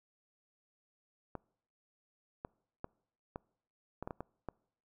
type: clicks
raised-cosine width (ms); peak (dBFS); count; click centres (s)
1; -26; 9; 1.353 / 2.449 / 2.844 / 3.359 / 4.026 / 4.075 / 4.108 / 4.206 / 4.487
effects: noise-tail reverb RT60 0.7 s tail -26 dB re dry